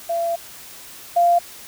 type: tone pair in turn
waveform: sine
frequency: 678 / 694.2 Hz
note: E5 / F5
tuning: +49 / -11 cents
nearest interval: unison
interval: 40 cents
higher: second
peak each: -19 / -12 dBFS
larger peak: second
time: 0.09-0.36 / 1.16-1.39 s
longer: first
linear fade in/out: 10 ms
effects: white hiss -40 dBFS RMS until 1.67 s